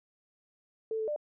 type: tone with pitch steps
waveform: sine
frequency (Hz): 442.9 / 438 / 596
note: A4 / A4 / D5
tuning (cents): +11 / -8 / +25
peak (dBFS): -30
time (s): 0.91-1.162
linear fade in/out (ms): 2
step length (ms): 84
effects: none